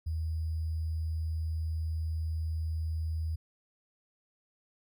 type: tone with sample-and-hold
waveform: sine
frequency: 80 Hz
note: D#2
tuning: 49 cents sharp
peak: -30 dBFS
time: 0.06-3.36 s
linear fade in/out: 10 ms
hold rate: 4900 Hz
effects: none